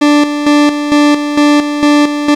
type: tone with tremolo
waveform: 40% pulse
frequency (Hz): 293.7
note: D4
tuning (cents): 0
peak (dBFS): -4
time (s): 0.01-2.35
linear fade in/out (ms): 10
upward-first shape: square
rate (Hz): 2.2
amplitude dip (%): 60
effects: low-pass 6000 Hz 12 dB/octave + 7-bit